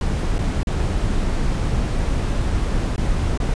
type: noise with dropouts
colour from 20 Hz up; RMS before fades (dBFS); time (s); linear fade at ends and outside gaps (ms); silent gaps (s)
brown; -20; 0.01-3.54; 2; 0.383-0.389 / 0.632-0.671 / 2.962-2.979 / 3.376-3.401
effects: resampled to 22050 Hz